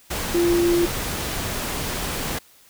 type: tone in noise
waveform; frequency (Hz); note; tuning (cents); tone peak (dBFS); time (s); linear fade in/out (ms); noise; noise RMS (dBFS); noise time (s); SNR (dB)
sine; 345.1; F4; -21; -16; 0.34-0.86; 10; pink; -27; 0.1-2.39; +8
effects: white hiss -53 dBFS RMS until 2.69 s